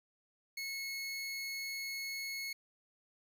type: tone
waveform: 25% pulse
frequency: 2186 Hz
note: C#7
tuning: 25 cents flat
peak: -35 dBFS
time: 0.57-2.53 s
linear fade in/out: 5 ms
effects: none